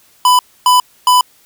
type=tone bursts; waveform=square; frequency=997 Hz; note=B5; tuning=16 cents sharp; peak=-7 dBFS; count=3; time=0.25-1.21 s; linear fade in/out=2 ms; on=140 ms; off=270 ms; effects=white hiss -50 dBFS RMS until 1.45 s